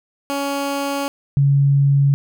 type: tone pair in turn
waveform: 15% pulse / sine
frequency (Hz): 280 / 140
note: C#4 / C#3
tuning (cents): +18 / +18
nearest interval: octave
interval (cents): 1200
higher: first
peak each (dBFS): -14 / -11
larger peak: second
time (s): 0.3-1.08 / 1.37-2.14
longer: first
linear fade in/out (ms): 0
effects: none